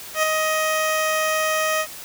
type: tone with ADSR envelope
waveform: 15% pulse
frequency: 627 Hz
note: D#5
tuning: 13 cents sharp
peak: -9 dBFS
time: 0.14-1.87 s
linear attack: 90 ms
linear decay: 7 ms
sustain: -4 dB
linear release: 69 ms
effects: white hiss -37 dBFS RMS until 2.04 s